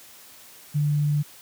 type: tone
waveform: sine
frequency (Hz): 147.4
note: D3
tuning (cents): +7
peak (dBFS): -19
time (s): 0.74-1.23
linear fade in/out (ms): 20
effects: white hiss -48 dBFS RMS until 1.41 s + high-pass 80 Hz 12 dB/octave